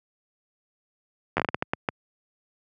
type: slowing click train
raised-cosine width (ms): 0.5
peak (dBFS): -8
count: 10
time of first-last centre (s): 1.37-1.888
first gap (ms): 11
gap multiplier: 1.39
effects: high-pass 100 Hz 12 dB/octave